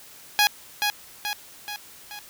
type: tone with echo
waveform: 10% pulse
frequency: 830 Hz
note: G#5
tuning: 1 cent flat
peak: -8 dBFS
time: 0.39-0.47 s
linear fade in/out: 0 ms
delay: 430 ms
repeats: 4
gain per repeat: -5 dB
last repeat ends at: 2.19 s
effects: white hiss -47 dBFS RMS until 2.29 s